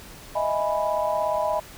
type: chord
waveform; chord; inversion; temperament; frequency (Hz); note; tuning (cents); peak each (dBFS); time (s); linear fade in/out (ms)
sine; E major seventh; third; equal; 622.3 / 659.3 / 830.6 / 987.8; D#5 / E5 / G#5 / B5; 0 / 0 / 0 / 0; -25 / -29 / -29 / -27; 0.35-1.6; 10
effects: pink hiss -44 dBFS RMS until 1.77 s